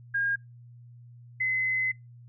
sine tone pair in turn, 1620 / 2041 Hz, G#6 / C7, -43 / -44 cents, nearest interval major third, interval 399 cents, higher second, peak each -24 dBFS, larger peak neither, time 0.14-0.36 / 1.4-1.92 s, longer second, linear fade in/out 10 ms, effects noise-tail reverb RT60 0.2 s tail -25 dB re dry + added 120 Hz sine -47 dBFS peak until 2.28 s

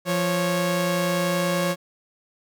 sawtooth tone pair together, 173.55 / 551 Hz, F3 / C#5, -11 / -11 cents, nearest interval octave + minor sixth, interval 2000 cents, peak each -20 dBFS, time 0.05-1.76 s, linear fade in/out 50 ms, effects none

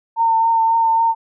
sine tone with vibrato, 908 Hz, A#5, 46 cents flat, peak -12 dBFS, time 0.16-1.15 s, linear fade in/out 50 ms, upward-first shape triangle, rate 3.7 Hz, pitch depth 21 cents each way, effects none

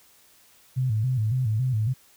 sine tone with vibrato, 118.2 Hz, A#2, 24 cents sharp, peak -21 dBFS, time 0.76-1.94 s, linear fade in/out 20 ms, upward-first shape square, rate 3.6 Hz, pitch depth 150 cents each way, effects white hiss -57 dBFS RMS until 2.16 s

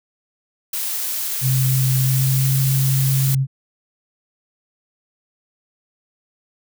blue noise, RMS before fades -24 dBFS, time 0.73-3.35 s, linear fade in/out 5 ms
sine tone with pitch glide, 130.81 to 134.41 Hz, C3 to C3, 0 to +47 cents, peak -15 dBFS, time 1.41-3.47 s, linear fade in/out 50 ms, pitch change +47 cents, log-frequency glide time 2.01-2.61 s
effects none

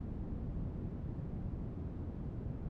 white low-pass noise, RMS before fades -41 dBFS, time 0-2.69 s, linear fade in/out 10 ms, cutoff 160 Hz, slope 12 dB/octave, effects none

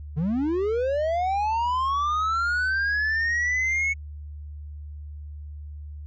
triangle linear sweep, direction up, 138.59 to 2217 Hz, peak -20 dBFS, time 0.16-3.94 s, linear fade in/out 20 ms, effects added 74 Hz sine -35 dBFS peak until 6.06 s + resampled to 16000 Hz

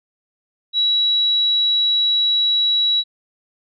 sine tone, 3900 Hz, B7, 23 cents flat, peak -14 dBFS, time 0.73-3.04 s, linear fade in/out 50 ms, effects none

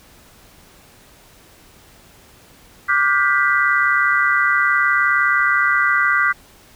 sine chord, G dominant seventh, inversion second, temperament equal with one note detuned, 1174.7 / 1428.7 / 1568 / 1975.5 Hz, D6 / F6 / G6 / B6, 0 / +39 / 0 / 0 cents, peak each -19 dBFS, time 2.88-6.33 s, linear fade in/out 20 ms, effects pink hiss -48 dBFS RMS until 6.75 s

